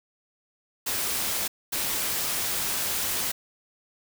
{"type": "noise bursts at uneven times", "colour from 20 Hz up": "white", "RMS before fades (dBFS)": -28, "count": 2, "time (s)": [[0.86, 1.48], [1.72, 3.32]], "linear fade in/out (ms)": 10, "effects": []}